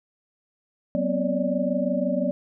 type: tone cluster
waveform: sine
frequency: 187.9 / 240.6 / 260.1 / 569 / 595 Hz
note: F#3 / B3 / C4 / C#5 / D5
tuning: +27 / -45 / -10 / +45 / +22 cents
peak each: -28 dBFS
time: 0.95-2.31 s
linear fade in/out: 0 ms
effects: none